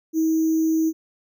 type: tone with sample-and-hold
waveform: sine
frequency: 320.4 Hz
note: E4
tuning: 49 cents flat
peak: -17 dBFS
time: 0.13-0.93 s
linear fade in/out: 50 ms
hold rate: 6300 Hz
effects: none